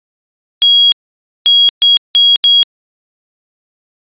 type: tone bursts at uneven times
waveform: sine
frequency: 3300 Hz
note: G#7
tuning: 12 cents flat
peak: -4 dBFS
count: 5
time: 0.62-0.92 / 1.46-1.69 / 1.82-1.97 / 2.15-2.36 / 2.44-2.63 s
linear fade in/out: 0 ms
effects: resampled to 8000 Hz